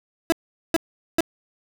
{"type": "tone bursts", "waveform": "30% pulse", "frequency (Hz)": 329.6, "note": "E4", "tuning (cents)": 0, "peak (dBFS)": -13, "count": 3, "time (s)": [0.3, 1.206], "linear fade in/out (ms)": 0, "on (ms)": 22, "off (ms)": 420, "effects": []}